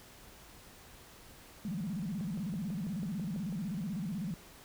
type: tone with vibrato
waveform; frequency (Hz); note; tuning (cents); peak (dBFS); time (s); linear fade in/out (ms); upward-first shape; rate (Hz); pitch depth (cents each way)
sine; 186.6; F#3; +15; -34; 1.65-4.34; 0; square; 16; 220
type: click train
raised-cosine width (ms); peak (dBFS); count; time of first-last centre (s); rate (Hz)
2; -35; 9; 2.21-3.526; 6.08
effects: pink hiss -55 dBFS RMS until 4.64 s